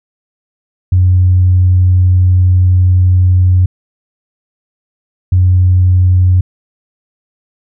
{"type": "tone bursts at uneven times", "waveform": "sine", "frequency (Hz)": 91.2, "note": "F#2", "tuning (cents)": -24, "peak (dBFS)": -4, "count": 2, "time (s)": [[0.92, 3.66], [5.32, 6.41]], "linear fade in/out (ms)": 5, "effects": ["tanh soft clip ceiling 0 dBFS"]}